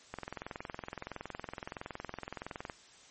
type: click train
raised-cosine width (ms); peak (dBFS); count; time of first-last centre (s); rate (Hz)
0.5; -24; 56; 0.14-2.698; 21.5
effects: white hiss -58 dBFS RMS until 3.1 s + MP3 32 kbps